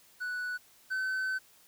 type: tone pair in turn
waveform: triangle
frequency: 1480 / 1525.1 Hz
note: F#6 / G6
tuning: 0 / -48 cents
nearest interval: minor second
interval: 52 cents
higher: second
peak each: -31 / -28 dBFS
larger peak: second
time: 0.2-0.58 / 0.9-1.39 s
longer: second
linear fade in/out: 20 ms
effects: white hiss -61 dBFS RMS until 1.67 s